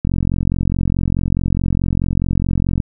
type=click train; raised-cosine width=5 ms; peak=-5 dBFS; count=124; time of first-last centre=0.05-2.802 s; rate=44.7 Hz; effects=none